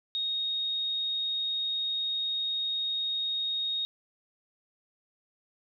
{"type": "tone", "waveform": "sine", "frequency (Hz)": 3732, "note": "A#7", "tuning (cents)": 1, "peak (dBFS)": -28, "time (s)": [0.15, 3.85], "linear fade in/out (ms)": 0, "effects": []}